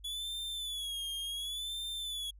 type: tone with vibrato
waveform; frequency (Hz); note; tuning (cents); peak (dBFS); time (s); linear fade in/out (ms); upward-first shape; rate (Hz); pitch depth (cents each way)
45% pulse; 3400; G#7; +40; -36; 0.04-2.31; 10; sine; 0.69; 93
effects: added 50 Hz sine -52 dBFS peak until 2.39 s + resampled to 32000 Hz